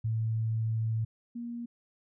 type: tone pair in turn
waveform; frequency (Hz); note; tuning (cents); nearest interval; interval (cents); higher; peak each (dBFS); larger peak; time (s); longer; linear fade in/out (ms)
sine; 111.7 / 236.7; A2 / A#3; +27 / +27; octave + minor second; 1300; second; -27 / -35; first; 0.04-1.05 / 1.35-1.66; first; 10
effects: none